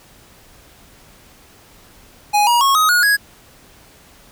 square tone with pitch steps, 830.6 / 954.1 / 1096 / 1259 / 1446.2 / 1661.2 Hz, G#5 / A#5 / C#6 / D#6 / F#6 / G#6, 0 / +40 / -20 / +20 / -40 / 0 cents, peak -12 dBFS, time 2.33-3.17 s, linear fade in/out 20 ms, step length 140 ms, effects pink hiss -47 dBFS RMS until 4.31 s

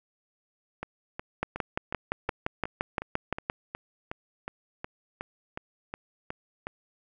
two click trains, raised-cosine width 0.5 ms, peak -12 / -19 dBFS, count 13 / 17, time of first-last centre 1.43-3.499 / 0.83-6.669 s, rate 5.8 / 2.74 Hz, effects none

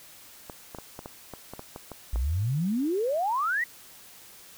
clicks, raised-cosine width 1 ms, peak -24 dBFS, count 11, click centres 0.498 / 0.748 / 0.786 / 0.991 / 1.059 / 1.337 / 1.536 / 1.594 / 1.761 / 1.917 / 2.159 s
sine exponential sweep, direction up, 52 to 2000 Hz, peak -24 dBFS, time 2.13-3.64 s, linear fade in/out 5 ms
effects white hiss -50 dBFS RMS until 4.57 s

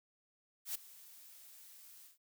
blue noise with ADSR envelope, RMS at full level -37 dBFS, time 0.65-2.18 s, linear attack 100 ms, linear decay 7 ms, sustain -20 dB, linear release 140 ms, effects none

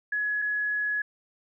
sine tone pair in turn, 1687 / 1687 Hz, G#6 / G#6, +27 / +27 cents, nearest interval unison, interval 0 cents, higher neither, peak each -25 dBFS, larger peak neither, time 0.12-0.42 / 0.42-1.02 s, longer second, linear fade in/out 5 ms, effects none

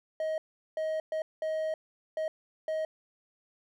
triangle tone bursts at uneven times, 630 Hz, D#5, 21 cents sharp, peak -27 dBFS, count 6, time 0.2-0.38 / 0.77-1 / 1.12-1.22 / 1.42-1.74 / 2.17-2.28 / 2.68-2.85 s, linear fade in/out 2 ms, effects none

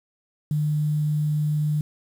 sine tone, 150.6 Hz, D3, 44 cents sharp, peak -20 dBFS, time 0.51-1.81 s, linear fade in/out 2 ms, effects 8-bit

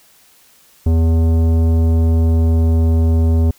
sine tone with tanh clipping, 81.8 Hz, E2, 13 cents flat, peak -12 dBFS, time 0.86-3.51 s, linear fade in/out 5 ms, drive 14 dB, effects white hiss -50 dBFS RMS until 3.58 s

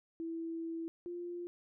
sine tone pair in turn, 329.6 / 349.2 Hz, E4 / F4, 0 / 0 cents, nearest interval minor second, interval 100 cents, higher second, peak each -37 / -39 dBFS, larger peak first, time 0.2-0.88 / 1.06-1.47 s, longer first, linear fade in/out 0 ms, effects none

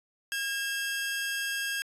sawtooth tone pair together, 1626 / 2659 Hz, G#6 / E7, -37 / +14 cents, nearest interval major sixth, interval 851 cents, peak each -27 / -34 dBFS, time 0.32-1.82 s, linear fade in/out 0 ms, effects resampled to 32000 Hz

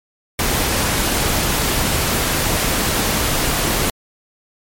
pink noise, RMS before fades -18 dBFS, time 0.39-3.9 s, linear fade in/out 2 ms, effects MP3 64 kbps

